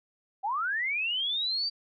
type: linear sweep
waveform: sine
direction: up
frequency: 742 to 4699 Hz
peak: -27 dBFS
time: 0.43-1.7 s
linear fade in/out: 20 ms
effects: none